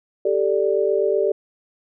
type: chord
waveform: sine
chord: G suspended second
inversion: none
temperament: equal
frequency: 392 / 440 / 587.3 Hz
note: G4 / A4 / D5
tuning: 0 / 0 / 0 cents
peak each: -20 / -21 / -22 dBFS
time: 0.25-1.32 s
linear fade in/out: 5 ms
effects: none